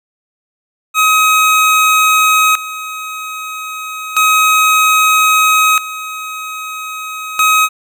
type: tone with tremolo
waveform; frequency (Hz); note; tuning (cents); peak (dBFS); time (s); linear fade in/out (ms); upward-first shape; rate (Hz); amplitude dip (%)
25% pulse; 1267; D#6; +31; -4; 0.94-7.69; 50; square; 0.31; 80
effects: none